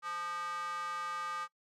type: tone with high-pass filter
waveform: square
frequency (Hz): 174.1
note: F3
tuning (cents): -5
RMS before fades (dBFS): -39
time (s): 0.02-1.48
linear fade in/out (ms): 50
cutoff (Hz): 1200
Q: 5.2
effects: noise-tail reverb RT60 0.1 s tail -20 dB re dry + low-pass 8000 Hz 12 dB/octave